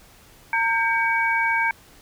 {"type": "tone cluster", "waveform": "sine", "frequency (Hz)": [914, 1589, 2262], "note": ["A#5", "G6", "C#7"], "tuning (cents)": [-34, 23, 34], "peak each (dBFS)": -23, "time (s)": [0.53, 1.71], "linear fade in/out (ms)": 2, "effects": ["pink hiss -51 dBFS RMS until 2.01 s"]}